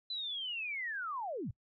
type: linear sweep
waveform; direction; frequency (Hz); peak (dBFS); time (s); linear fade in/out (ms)
sine; down; 4045 to 77.8; -36; 0.1-1.51; 5
effects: noise-tail reverb RT60 0.1 s tail -23 dB re dry